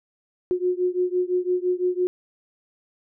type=beating tone pair; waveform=sine; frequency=359.4 / 365.3 Hz; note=F4 / F#4; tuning=+50 / -22 cents; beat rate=5.9 Hz; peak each=-23 / -24 dBFS; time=0.51-2.07 s; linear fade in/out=0 ms; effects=none